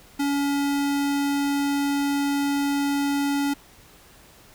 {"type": "tone", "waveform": "square", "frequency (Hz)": 282.6, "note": "C#4", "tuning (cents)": 34, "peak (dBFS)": -22, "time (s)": [0.19, 3.54], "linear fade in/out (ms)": 10, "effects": ["pink hiss -51 dBFS RMS until 4.54 s"]}